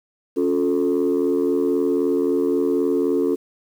sine chord, Db augmented, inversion none, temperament equal with one note detuned, 277.2 / 356.2 / 440 Hz, Db4 / F4 / A4, 0 / +34 / 0 cents, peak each -20 dBFS, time 0.36-3.36 s, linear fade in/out 20 ms, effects tanh soft clip ceiling -12 dBFS + 8-bit

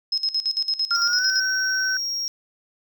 sine tone with tremolo, 5150 Hz, E8, 41 cents flat, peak -19 dBFS, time 0.12-1.4 s, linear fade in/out 5 ms, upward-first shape square, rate 8.9 Hz, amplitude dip 80%
sine tone with pitch glide, 1391 to 1525.7 Hz, F6 to G6, -7 to -47 cents, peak -22 dBFS, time 0.91-1.97 s, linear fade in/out 2 ms, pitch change +160 cents, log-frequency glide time 1.04-1.25 s
triangle tone, 5588 Hz, F8, in tune, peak -23 dBFS, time 0.95-2.28 s, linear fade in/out 0 ms
effects none

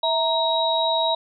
sine tone cluster, 655 / 931 / 3824 Hz, E5 / A#5 / A#7, -11 / -2 / +43 cents, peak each -23 dBFS, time 0.03-1.15 s, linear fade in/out 5 ms, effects none

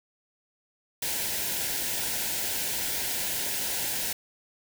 white band-stop noise, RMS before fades -30 dBFS, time 1.02-4.13 s, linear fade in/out 5 ms, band 1000 to 1400 Hz, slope 96 dB/octave, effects none

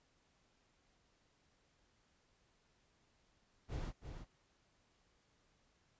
brown noise with echo, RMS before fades -42 dBFS, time 3.68-3.93 s, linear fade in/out 50 ms, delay 330 ms, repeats 1, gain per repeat -7 dB, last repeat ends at 4.26 s, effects pink hiss -75 dBFS RMS until 5.99 s + resampled to 16000 Hz

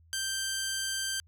10% pulse tone, 1568 Hz, G6, in tune, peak -22 dBFS, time 0.13-1.2 s, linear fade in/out 0 ms, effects added 82 Hz sine -57 dBFS peak until 1.27 s

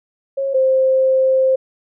sine tone pair in turn, 545 / 525.3 Hz, C#5 / C5, -29 / +7 cents, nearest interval minor second, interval 64 cents, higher first, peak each -17 / -11 dBFS, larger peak second, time 0.37-0.54 / 0.54-1.56 s, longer second, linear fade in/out 10 ms, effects none

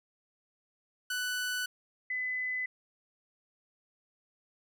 sawtooth / sine tone pair in turn, 1490 / 2011 Hz, F#6 / B6, +12 / +31 cents, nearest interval perfect fourth, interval 519 cents, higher second, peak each -28 / -31 dBFS, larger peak first, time 1.1-1.66 / 2.1-2.66 s, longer neither, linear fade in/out 5 ms, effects none

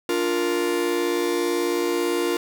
45% pulse chord, Bb major, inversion first, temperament just, 291.4 / 349.6 / 466.2 Hz, D4 / F4 / Bb4, -13 / +2 / 0 cents, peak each -29 / -23 / -26 dBFS, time 0.09-2.37 s, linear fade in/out 2 ms, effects none

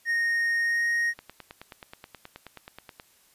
triangle tone with pitch glide, 1856 to 1868.9 Hz, A#6 to A#6, -8 to +4 cents, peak -21 dBFS, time 0.05-1.14 s, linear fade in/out 50 ms, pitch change +12 cents, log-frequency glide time 0.62-0.86 s
click train, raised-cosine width 0.3 ms, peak -25 dBFS, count 18, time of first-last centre 1.19-2.999 s, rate 9.4 Hz
effects white hiss -61 dBFS RMS until 3.34 s + resampled to 32000 Hz

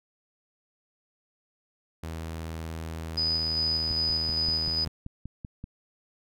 sawtooth tone with pitch glide, 81.1 to 80.26 Hz, E2 to E2, -28 to -46 cents, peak -30 dBFS, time 2.03-4.88 s, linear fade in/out 5 ms, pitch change -18 cents, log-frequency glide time 3.36-3.75 s
sine tone with tremolo, 4978 Hz, D#8, in tune, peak -24 dBFS, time 3.17-4.85 s, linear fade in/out 10 ms, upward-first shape square, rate 2.5 Hz, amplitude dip 25%
click train, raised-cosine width 5 ms, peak -25 dBFS, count 10, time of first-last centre 3.91-5.641 s, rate 5.2 Hz
effects none

